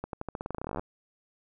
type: accelerating click train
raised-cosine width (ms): 1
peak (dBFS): -20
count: 21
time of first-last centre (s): 0.04-0.795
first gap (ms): 92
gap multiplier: 0.89
effects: none